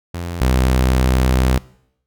sawtooth tone pair in turn, 86.3 / 63.91 Hz, F2 / C2, -20 / -40 cents, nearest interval perfect fourth, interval 520 cents, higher first, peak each -20 / -9 dBFS, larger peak second, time 0.14-0.41 / 0.41-1.58 s, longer second, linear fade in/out 5 ms, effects noise-tail reverb RT60 0.7 s tail -21 dB re dry

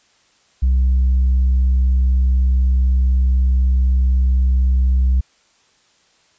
sine tone with tanh clipping, 64 Hz, C2, 38 cents flat, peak -12 dBFS, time 0.62-5.21 s, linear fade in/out 10 ms, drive 1 dB, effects white hiss -57 dBFS RMS until 6.38 s + resampled to 16000 Hz

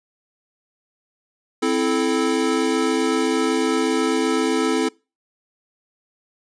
square chord, A minor, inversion first, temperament equal with one note detuned, 261.6 / 329.6 / 434.9 Hz, C4 / E4 / A4, 0 / 0 / -20 cents, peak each -23 dBFS, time 1.62-4.89 s, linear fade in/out 10 ms, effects noise-tail reverb RT60 0.3 s tail -25 dB re dry + resampled to 22050 Hz

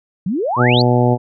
sine exponential sweep, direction up, 164.81 to 4699 Hz, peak -16 dBFS, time 0.26-0.82 s, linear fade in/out 5 ms
harmonic tone, 122.6 Hz, B2, 12 cents flat, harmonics 1 / 2 / 3 / 4 / 5 / 6 / 7, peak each -14 / -17 / -19 / -20 / -21 / -22 / -22 dBFS, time 0.56-1.18 s, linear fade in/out 50 ms
effects none

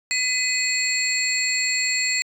sine tone cluster, 2015 / 2519 / 4335 / 7400 Hz, B6 / D#7 / C#8 / A#8, +34 / +21 / -39 / -14 cents, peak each -25 dBFS, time 0.11-2.22 s, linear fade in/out 0 ms, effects tanh soft clip ceiling -11 dBFS

